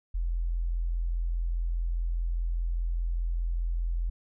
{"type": "tone", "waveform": "sine", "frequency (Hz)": 42.45, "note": "F1", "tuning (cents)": -48, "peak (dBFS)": -26, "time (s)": [0.14, 4.1], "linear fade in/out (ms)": 10, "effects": []}